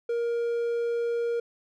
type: tone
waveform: triangle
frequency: 470 Hz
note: A#4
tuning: 14 cents sharp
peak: -23 dBFS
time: 0.09-1.4 s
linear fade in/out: 5 ms
effects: none